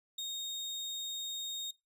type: tone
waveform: 35% pulse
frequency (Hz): 3710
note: A#7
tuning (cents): -9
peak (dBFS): -34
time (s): 0.18-1.71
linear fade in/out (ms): 5
effects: noise-tail reverb RT60 0.2 s tail -20 dB re dry + resampled to 32000 Hz